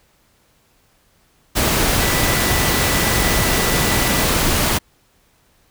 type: tone in noise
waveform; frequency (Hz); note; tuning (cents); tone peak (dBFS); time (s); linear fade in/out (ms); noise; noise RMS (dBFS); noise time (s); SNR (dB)
sine; 1975.5; B6; 0; -26; 1.98-4.25; 20; pink; -17; 1.55-4.79; -12
effects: pink hiss -58 dBFS RMS until 5.7 s